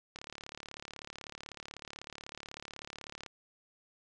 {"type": "click train", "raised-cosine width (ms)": 0.2, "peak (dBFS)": -26, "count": 113, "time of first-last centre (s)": [0.16, 3.262], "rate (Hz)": 36.1, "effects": ["resampled to 22050 Hz"]}